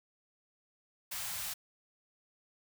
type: band-stop noise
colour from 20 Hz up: white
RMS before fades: -39 dBFS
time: 1.11-1.54 s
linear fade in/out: 10 ms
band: 170 to 680 Hz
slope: 24 dB/octave
effects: none